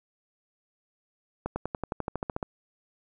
accelerating click train, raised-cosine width 1 ms, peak -16 dBFS, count 13, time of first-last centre 1.46-2.428 s, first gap 100 ms, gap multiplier 0.96, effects none

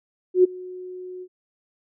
sine tone with ADSR envelope, 365.8 Hz, F#4, 20 cents flat, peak -9 dBFS, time 0.34-1.28 s, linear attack 100 ms, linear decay 15 ms, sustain -24 dB, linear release 58 ms, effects none

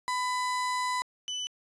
35% pulse tone pair in turn, 1000 / 2997 Hz, B5 / F#7, +21 / +22 cents, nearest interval octave + perfect fifth, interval 1901 cents, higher second, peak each -26 / -30 dBFS, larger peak first, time 0.08-1.02 / 1.28-1.47 s, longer first, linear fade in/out 0 ms, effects resampled to 22050 Hz

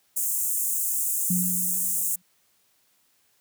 pink high-pass noise, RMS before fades -26 dBFS, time 0.16-2.16 s, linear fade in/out 10 ms, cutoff 7200 Hz, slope 48 dB/octave
sine tone with exponential decay, 180.7 Hz, F#3, 41 cents flat, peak -21 dBFS, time 1.3-2.22 s, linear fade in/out 5 ms, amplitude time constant 200 ms
effects white hiss -66 dBFS RMS until 3.4 s + high-pass 60 Hz 12 dB/octave

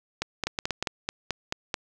two click trains, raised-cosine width 0.2 ms, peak -10 / -10 dBFS, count 4 / 8, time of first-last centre 0.47-0.826 / 0.22-1.742 s, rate 8.43 / 4.6 Hz, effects none

